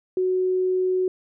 sine tone, 370 Hz, F#4, in tune, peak -19 dBFS, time 0.17-1.08 s, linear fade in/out 2 ms, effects none

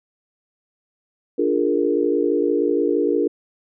sine chord, Bb dominant seventh, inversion first, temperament equal, 293.7 / 349.2 / 415.3 / 466.2 Hz, D4 / F4 / Ab4 / Bb4, 0 / 0 / 0 / 0 cents, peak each -22 dBFS, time 1.38-3.28 s, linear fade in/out 10 ms, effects none

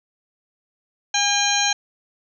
harmonic tone with a mistuned harmonic, 810 Hz, G#5, 43 cents flat, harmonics 1 / 2 / 3 / 4 / 5 / 7 / 8, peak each -24 / -26 / -26 / -26 / -24 / -29 / -23 dBFS, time 1.14-1.73 s, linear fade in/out 5 ms, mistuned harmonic 4, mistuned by -46 cents, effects none

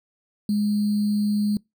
sine tone with sample-and-hold, 207.7 Hz, G#3, in tune, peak -19 dBFS, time 0.49-1.57 s, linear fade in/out 2 ms, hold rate 4410 Hz, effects noise-tail reverb RT60 0.2 s tail -25 dB re dry

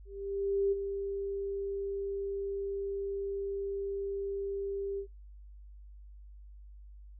sine tone with ADSR envelope, 396.1 Hz, G4, 18 cents sharp, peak -25 dBFS, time 0.05-5.07 s, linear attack 670 ms, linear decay 18 ms, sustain -8 dB, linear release 84 ms, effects noise-tail reverb RT60 0.2 s tail -25 dB re dry + added 50 Hz sine -48 dBFS peak until 7.19 s

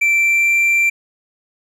triangle tone with pitch glide, 2341 to 2355 Hz, D7 to D7, -6 to +4 cents, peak -10 dBFS, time 0.01-0.9 s, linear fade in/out 10 ms, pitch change +10 cents, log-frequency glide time 0.12-0.55 s, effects none

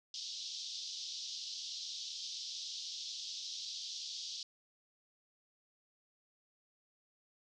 white band-pass noise, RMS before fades -44 dBFS, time 0.14-4.43 s, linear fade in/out 2 ms, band 3300 to 5800 Hz, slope 48 dB/octave, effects none

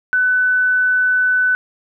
sine tone, 1500 Hz, F#6, 23 cents sharp, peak -12 dBFS, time 0.13-1.55 s, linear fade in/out 0 ms, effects none

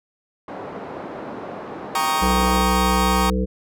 pink band-pass noise, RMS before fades -33 dBFS, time 0.48-2.62 s, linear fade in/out 2 ms, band 260 to 970 Hz, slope 12 dB/octave
40% pulse chord, Eb dominant seventh, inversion first, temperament equal, 784 / 932.3 / 1108.7 / 1244.5 Hz, G5 / Bb5 / Db6 / Eb6, 0 / 0 / 0 / 0 cents, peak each -24 / -23 / -23 / -25 dBFS, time 1.95-3.3 s, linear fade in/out 2 ms
harmonic tone, 62.8 Hz, B1, 30 cents sharp, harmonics 1 / 3 / 5 / 7 / 8, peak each -22 / -22 / -30 / -28 / -29 dBFS, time 2.21-3.46 s, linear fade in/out 20 ms
effects none

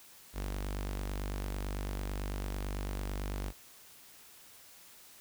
sawtooth tone with notch filter, 49 Hz, G1, in tune, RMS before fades -37 dBFS, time 0.33-3.53 s, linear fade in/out 50 ms, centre 130 Hz, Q 1.8, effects white hiss -56 dBFS RMS until 5.2 s

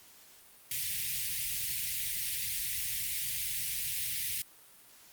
white band-stop noise, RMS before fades -34 dBFS, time 0.71-4.42 s, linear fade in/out 2 ms, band 160 to 1900 Hz, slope 48 dB/octave, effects white hiss -57 dBFS RMS until 5.12 s + Opus 48 kbps

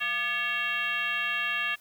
sine tone with frequency modulation, 2221 Hz, C#7, 3 cents sharp, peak -26 dBFS, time 0-1.76 s, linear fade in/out 20 ms, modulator 510 Hz, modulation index 1.8, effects white hiss -58 dBFS RMS until 1.8 s

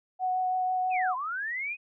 sine tone with vibrato, 740 Hz, F#5, in tune, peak -25 dBFS, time 0.19-1.16 s, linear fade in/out 50 ms, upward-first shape triangle, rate 6.1 Hz, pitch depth 11 cents each way
sine linear two-way sweep, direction down then up, 2681 to 979 to 2534 Hz, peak -30 dBFS, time 0.9-1.77 s, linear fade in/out 50 ms, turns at 1.15 s
effects none

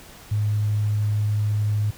sine tone, 105.1 Hz, G#2, 21 cents sharp, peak -19 dBFS, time 0.31-1.91 s, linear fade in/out 10 ms, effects pink hiss -45 dBFS RMS until 1.97 s

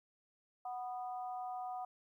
harmonic tone, 246.9 Hz, B3, in tune, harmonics 3 / 4 / 5, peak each -40 / -51 / -51 dBFS, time 0.65-1.85 s, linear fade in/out 5 ms, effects 13-bit

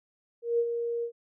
sine tone with ADSR envelope, 469.4 Hz, A#4, 12 cents sharp, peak -21 dBFS, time 0.42-1.12 s, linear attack 170 ms, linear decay 57 ms, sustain -7 dB, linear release 85 ms, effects none

